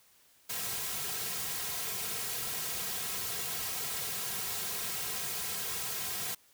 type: noise with comb filter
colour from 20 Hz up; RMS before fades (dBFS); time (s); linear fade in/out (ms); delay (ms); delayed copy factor
white; -36; 0.49-6.35; 10; 3.4; -0.85
effects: white hiss -64 dBFS RMS until 6.53 s